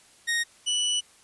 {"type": "tone pair in turn", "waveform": "sawtooth", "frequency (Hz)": [1864.7, 2960], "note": ["A#6", "F#7"], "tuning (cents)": [0, 0], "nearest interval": "minor sixth", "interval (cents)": 800, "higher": "second", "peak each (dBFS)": -20, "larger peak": "neither", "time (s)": [[0.27, 0.44], [0.66, 1.01]], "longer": "second", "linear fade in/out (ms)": 20, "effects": ["white hiss -56 dBFS RMS until 1.23 s", "resampled to 24000 Hz"]}